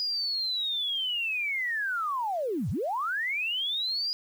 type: linear two-way sweep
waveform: sine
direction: down then up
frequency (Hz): 4942 to 77.9 to 4942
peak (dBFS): -27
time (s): 0-4.13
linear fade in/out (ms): 0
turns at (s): 2.7
effects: 9-bit